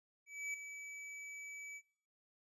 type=tone with ADSR envelope; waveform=square; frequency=2294 Hz; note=D7; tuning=41 cents flat; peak=-38 dBFS; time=0.26-1.82 s; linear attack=280 ms; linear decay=3 ms; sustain=-9 dB; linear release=57 ms; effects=noise-tail reverb RT60 0.5 s tail -18 dB re dry + resampled to 24000 Hz